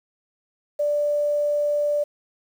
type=tone with quantisation; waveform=sine; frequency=587.3 Hz; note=D5; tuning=in tune; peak=-19 dBFS; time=0.79-2.04 s; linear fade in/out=10 ms; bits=8; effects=none